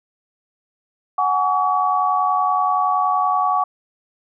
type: chord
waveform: sine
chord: F# suspended second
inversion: none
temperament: equal with one note detuned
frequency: 740 / 830.6 / 1136 Hz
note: F#5 / G#5 / C#6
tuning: 0 / 0 / +42 cents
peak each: -20 / -23 / -18 dBFS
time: 1.18-3.64 s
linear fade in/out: 5 ms
effects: none